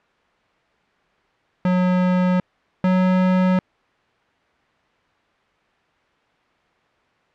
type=tone pair in turn; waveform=square; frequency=182 / 184.65 Hz; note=F#3 / F#3; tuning=-28 / -3 cents; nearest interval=unison; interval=25 cents; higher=second; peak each=-16 / -15 dBFS; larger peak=second; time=1.65-2.4 / 2.84-3.59 s; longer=neither; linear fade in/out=2 ms; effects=white hiss -60 dBFS RMS until 7.34 s + low-pass 2000 Hz 12 dB/octave